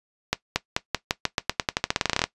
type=accelerating click train; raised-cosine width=0.2 ms; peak=-3 dBFS; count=22; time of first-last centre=0.33-2.24 s; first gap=230 ms; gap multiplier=0.89; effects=noise-tail reverb RT60 0.1 s tail -17 dB re dry + resampled to 24000 Hz